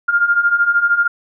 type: beating tone pair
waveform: sine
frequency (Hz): 1396.9 / 1409.9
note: F6 / F6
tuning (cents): 0 / +16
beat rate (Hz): 13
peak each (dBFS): -17 / -13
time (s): 0.08-1.08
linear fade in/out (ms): 10
effects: none